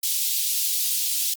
white high-pass noise, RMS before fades -24 dBFS, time 0.03-1.34 s, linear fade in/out 5 ms, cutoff 3200 Hz, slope 24 dB/octave, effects Opus 32 kbps

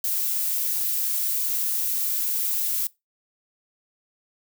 violet noise, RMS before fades -25 dBFS, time 0.04-2.87 s, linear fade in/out 2 ms, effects noise-tail reverb RT60 0.2 s tail -22 dB re dry

